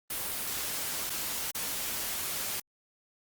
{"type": "noise with dropouts", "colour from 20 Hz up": "white", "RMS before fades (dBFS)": -34, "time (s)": [0.1, 2.6], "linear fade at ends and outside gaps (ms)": 5, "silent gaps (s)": [[1.097, 1.101], [1.511, 1.547]], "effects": ["Opus 32 kbps"]}